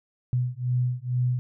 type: beating tone pair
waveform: sine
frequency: 123.47 / 125.67 Hz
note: B2 / B2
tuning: 0 / +31 cents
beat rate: 2.2 Hz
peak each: -26 dBFS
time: 0.33-1.39 s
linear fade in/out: 0 ms
effects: none